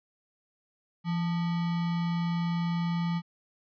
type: tone with sample-and-hold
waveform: sine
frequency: 170 Hz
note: F3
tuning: 46 cents flat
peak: -26 dBFS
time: 1.04-3.22 s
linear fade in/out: 50 ms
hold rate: 1050 Hz
effects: resampled to 11025 Hz